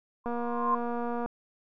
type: tone with exponential growth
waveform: sine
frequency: 1051 Hz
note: C6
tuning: 7 cents sharp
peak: -21 dBFS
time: 0.24-0.75 s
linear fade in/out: 5 ms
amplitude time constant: 110 ms
type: click train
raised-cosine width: 1 ms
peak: -21 dBFS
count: 239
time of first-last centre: 0.26-1.26 s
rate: 238 Hz
effects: none